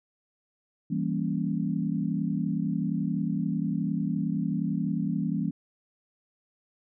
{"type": "chord", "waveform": "sine", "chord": "E diminished seventh", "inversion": "none", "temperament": "equal", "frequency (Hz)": [164.81, 196, 233.1, 277.2], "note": ["E3", "G3", "Bb3", "Db4"], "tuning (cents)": [0, 0, 0, 0], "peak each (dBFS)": [-30, -30, -32, -33], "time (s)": [0.9, 5.51], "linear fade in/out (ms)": 10, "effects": []}